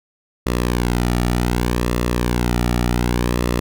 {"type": "tone with flanger", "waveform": "sawtooth", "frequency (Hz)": 60.2, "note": "B1", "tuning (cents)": -44, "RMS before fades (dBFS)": -19, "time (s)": [0.46, 3.6], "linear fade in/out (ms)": 5, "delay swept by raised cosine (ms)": [1.3, 1.93], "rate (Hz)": 0.66, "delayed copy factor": -0.6, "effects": []}